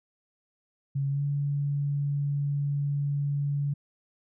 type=tone with pitch glide; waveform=sine; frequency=138.59 to 142.82 Hz; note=C#3 to D3; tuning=0 to -48 cents; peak=-25 dBFS; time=0.95-3.74 s; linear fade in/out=10 ms; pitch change=+52 cents; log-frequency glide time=1.09-1.22 s; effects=none